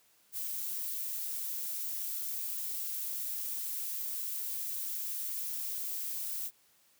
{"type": "noise", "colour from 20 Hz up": "violet", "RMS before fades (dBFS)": -37, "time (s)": [0.32, 6.51], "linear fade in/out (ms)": 50, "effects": ["white hiss -67 dBFS RMS until 6.99 s", "high-pass 80 Hz 12 dB/octave"]}